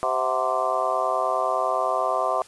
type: harmonic tone with a mistuned harmonic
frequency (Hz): 130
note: C3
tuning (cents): -11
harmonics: 3 / 4 / 5 / 6 / 7 / 8 / 9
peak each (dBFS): -34 / -30 / -26 / -28 / -34 / -27 / -28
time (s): 0.03-2.42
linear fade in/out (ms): 0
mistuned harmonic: 6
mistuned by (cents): -92
effects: white hiss -49 dBFS RMS until 2.47 s + resampled to 24000 Hz